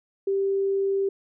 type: tone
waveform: sine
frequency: 392 Hz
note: G4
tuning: in tune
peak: -21 dBFS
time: 0.27-1.09 s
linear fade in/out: 5 ms
effects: none